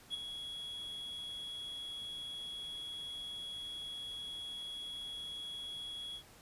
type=tone with ADSR envelope; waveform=triangle; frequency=3341 Hz; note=G#7; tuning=10 cents sharp; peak=-32 dBFS; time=0.1-6.23 s; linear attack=41 ms; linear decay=12 ms; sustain=-8 dB; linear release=82 ms; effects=pink hiss -59 dBFS RMS until 6.41 s + resampled to 32000 Hz